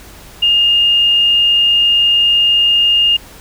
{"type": "tone", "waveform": "sine", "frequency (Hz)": 2829, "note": "F7", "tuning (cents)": 22, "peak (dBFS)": -8, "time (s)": [0.42, 3.17], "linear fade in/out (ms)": 10, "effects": ["added 50 Hz sine -41 dBFS peak until 3.4 s", "pink hiss -38 dBFS RMS until 3.4 s"]}